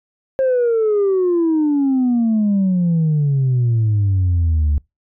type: exponential sweep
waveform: sine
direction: down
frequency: 537 to 71.6 Hz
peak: -11 dBFS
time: 0.39-4.78 s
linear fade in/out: 0 ms
effects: noise-tail reverb RT60 0.2 s tail -26 dB re dry + tanh soft clip ceiling -11 dBFS